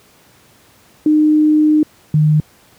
sine tone pair in turn, 305.3 / 152.65 Hz, D#4 / D#3, -33 / -33 cents, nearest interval octave, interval 1200 cents, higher first, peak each -8 dBFS, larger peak neither, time 1.06-1.83 / 2.14-2.4 s, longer first, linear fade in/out 2 ms, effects pink hiss -49 dBFS RMS until 2.78 s + high-pass 80 Hz 12 dB/octave

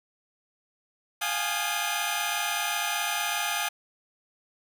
15% pulse tone cluster, 703 / 811 / 847 / 1229 / 3047 Hz, F5 / G#5 / G#5 / D#6 / G7, +11 / -41 / +34 / -22 / -50 cents, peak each -27 dBFS, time 1.21-3.69 s, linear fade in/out 10 ms, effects none

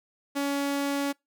sawtooth tone, 281.4 Hz, C#4, 26 cents sharp, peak -22 dBFS, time 0.35-1.13 s, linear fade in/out 20 ms, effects noise-tail reverb RT60 0.2 s tail -26 dB re dry

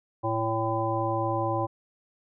harmonic tone, 112.1 Hz, A2, 33 cents sharp, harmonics 1 / 3 / 5 / 7 / 9, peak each -31 / -31 / -31 / -31 / -31 dBFS, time 0.23-1.67 s, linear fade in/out 20 ms, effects none

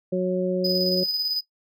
harmonic tone, 183.4 Hz, F#3, 15 cents flat, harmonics 1 / 2 / 3, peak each -25 / -25 / -25 dBFS, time 0.12-1.04 s, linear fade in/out 10 ms
triangle tone with tremolo, 4991 Hz, D#8, 5 cents sharp, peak -20 dBFS, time 0.64-1.41 s, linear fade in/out 10 ms, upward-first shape square, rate 18 Hz, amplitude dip 35%
effects noise-tail reverb RT60 0.1 s tail -18 dB re dry

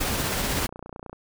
pink noise with tremolo, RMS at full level -25 dBFS, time 0-0.67 s, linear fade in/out 10 ms, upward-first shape triangle, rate 16 Hz, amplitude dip 30%
click train, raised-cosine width 1 ms, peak -24 dBFS, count 20, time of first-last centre 0.49-1.13 s, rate 29.7 Hz
effects none

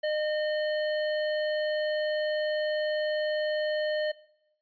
square tone, 610 Hz, D#5, 34 cents flat, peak -27 dBFS, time 0.03-4.12 s, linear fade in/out 10 ms, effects noise-tail reverb RT60 0.8 s tail -20 dB re dry + resampled to 11025 Hz

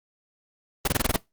pink noise bursts, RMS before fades -21 dBFS, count 7, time 0.85-1.164 s, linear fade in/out 5 ms, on 26 ms, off 22 ms, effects noise-tail reverb RT60 0.2 s tail -22 dB re dry + Opus 24 kbps

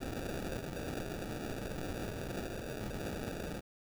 white noise with sample-and-hold, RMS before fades -40 dBFS, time 0-3.61 s, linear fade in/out 20 ms, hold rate 1050 Hz, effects none

